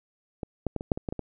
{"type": "clicks", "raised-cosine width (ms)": 2, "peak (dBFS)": [-19, -13, -16, -21, -8, -19, -17, -18, -19], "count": 9, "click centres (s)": [0.432, 0.667, 0.763, 0.809, 0.918, 0.975, 1.088, 1.125, 1.193], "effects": []}